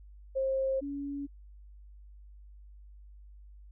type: tone pair in turn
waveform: sine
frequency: 533 / 282.3 Hz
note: C5 / C#4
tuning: +32 / +32 cents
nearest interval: major seventh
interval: 1100 cents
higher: first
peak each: -27 / -34 dBFS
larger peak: first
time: 0.35-0.81 / 0.81-1.27 s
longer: neither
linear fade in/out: 20 ms
effects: added 50 Hz sine -49 dBFS peak until 3.71 s